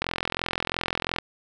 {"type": "click train", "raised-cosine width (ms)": 0.3, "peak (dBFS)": -9, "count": 51, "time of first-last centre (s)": [0.02, 1.186], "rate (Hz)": 42.9, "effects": []}